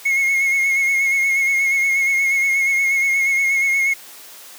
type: tone with vibrato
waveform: triangle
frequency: 2170 Hz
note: C#7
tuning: 37 cents flat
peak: -13 dBFS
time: 0.05-3.94 s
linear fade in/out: 10 ms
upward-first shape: sine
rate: 8.4 Hz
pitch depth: 33 cents each way
effects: white hiss -40 dBFS RMS until 4.58 s + high-pass 300 Hz 12 dB/octave